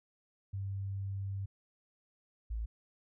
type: tone pair in turn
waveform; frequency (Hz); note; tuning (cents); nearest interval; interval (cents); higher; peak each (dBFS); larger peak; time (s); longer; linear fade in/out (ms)
sine; 98 / 55.29; G2 / A1; 0 / +9; minor seventh; 991; first; -35 / -34; second; 0.53-1.46 / 2.5-2.66; first; 10
effects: none